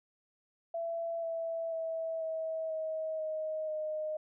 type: tone with pitch steps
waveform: sine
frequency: 669 / 660.2 / 651.5 / 642.9 / 634.4 / 626 / 617.7 Hz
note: E5 / E5 / E5 / E5 / D#5 / D#5 / D#5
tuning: +25 / +2 / -20 / -43 / +33 / +10 / -13 cents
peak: -33 dBFS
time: 0.74-4.17 s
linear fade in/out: 5 ms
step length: 490 ms
effects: none